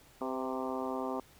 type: harmonic tone with a mistuned harmonic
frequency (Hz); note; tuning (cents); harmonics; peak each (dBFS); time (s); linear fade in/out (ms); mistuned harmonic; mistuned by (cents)
130.81; C3; 0; 2 / 3 / 4 / 5 / 6 / 7 / 8 / 9; -38 / -40 / -41 / -42 / -43 / -43 / -44 / -45; 0.21-1.2; 2; 4; -34
effects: pink hiss -60 dBFS RMS until 1.39 s